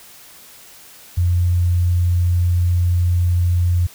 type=tone; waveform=sine; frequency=88 Hz; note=F2; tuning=14 cents sharp; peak=-13 dBFS; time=1.17-3.87 s; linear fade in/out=10 ms; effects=white hiss -43 dBFS RMS until 3.94 s